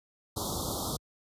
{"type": "band-stop noise", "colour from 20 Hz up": "pink", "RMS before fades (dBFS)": -33, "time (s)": [0.36, 0.97], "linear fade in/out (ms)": 10, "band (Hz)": [1300, 3400], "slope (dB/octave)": 96, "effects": ["high-pass 60 Hz 12 dB/octave", "resampled to 32000 Hz"]}